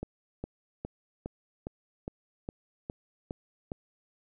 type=click train; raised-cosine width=2 ms; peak=-22 dBFS; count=10; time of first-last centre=0.03-3.719 s; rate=2.44 Hz; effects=none